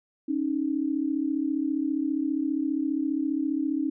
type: tone pair together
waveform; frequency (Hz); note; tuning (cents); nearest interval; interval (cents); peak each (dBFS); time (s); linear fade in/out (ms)
sine; 275.2 / 310.1; C#4 / D#4; -12 / -6; major second; 206; -27; 0.28-3.9; 10
effects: none